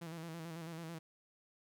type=tone with vibrato; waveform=sawtooth; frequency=164.81 Hz; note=E3; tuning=in tune; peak=-40 dBFS; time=0.01-0.99 s; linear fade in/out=10 ms; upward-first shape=square; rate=9.1 Hz; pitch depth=49 cents each way; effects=none